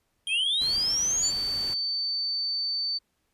square tone with exponential decay, 3203 Hz, G7, 37 cents sharp, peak -29 dBFS, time 0.27-2.11 s, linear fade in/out 1 ms, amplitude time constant 400 ms
sine linear sweep, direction up, 2415 to 7260 Hz, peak -23 dBFS, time 0.28-1.32 s, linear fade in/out 50 ms
pink noise, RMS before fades -42 dBFS, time 0.61-1.74 s, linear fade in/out 5 ms
sine tone, 4550 Hz, C#8, 44 cents sharp, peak -26 dBFS, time 1.22-2.99 s, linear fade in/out 20 ms
effects pink hiss -74 dBFS RMS until 3.33 s + resampled to 32000 Hz

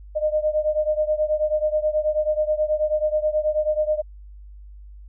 sine beating tone pair, 608 / 617.3 Hz, D#5 / D#5, -40 / -14 cents, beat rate 9.3 Hz, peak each -21 / -23 dBFS, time 0.15-4.02 s, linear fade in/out 20 ms, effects added 50 Hz sine -39 dBFS peak until 5.08 s

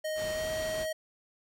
square tone with pitch glide, 622.3 to 631.7 Hz, D#5 to D#5, 0 to +26 cents, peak -32 dBFS, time 0.04-0.93 s, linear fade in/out 10 ms, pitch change +26 cents, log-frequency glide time 0.31-0.46 s
pink low-pass noise, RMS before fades -42 dBFS, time 0.15-0.87 s, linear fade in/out 50 ms, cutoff 8900 Hz, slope 48 dB/octave
effects none

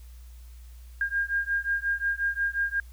sine beating tone pair, 1610 / 1615.6 Hz, G6 / G#6, +46 / -48 cents, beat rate 5.6 Hz, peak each -28 dBFS, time 1.01-2.8 s, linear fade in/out 2 ms, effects added 60 Hz sine -43 dBFS peak until 2.92 s + white hiss -60 dBFS RMS until 2.92 s

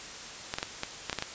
clicks, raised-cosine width 0.2 ms, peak -13 dBFS, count 8, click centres 0.539 / 0.585 / 0.629 / 0.834 / 1.097 / 1.129 / 1.187 / 1.224 s, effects white hiss -42 dBFS RMS until 1.34 s + resampled to 16000 Hz

